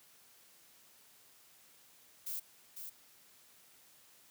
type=noise with echo; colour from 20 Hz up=violet; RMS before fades=-40 dBFS; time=2.26-2.4 s; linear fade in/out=10 ms; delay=500 ms; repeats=1; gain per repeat=-6 dB; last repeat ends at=2.9 s; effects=white hiss -63 dBFS RMS until 4.3 s + high-pass 80 Hz 12 dB/octave